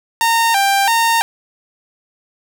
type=tone with vibrato; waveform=sawtooth; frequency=852 Hz; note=G#5; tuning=44 cents sharp; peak=-8 dBFS; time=0.21-1.22 s; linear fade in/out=0 ms; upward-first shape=square; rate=1.5 Hz; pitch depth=130 cents each way; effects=none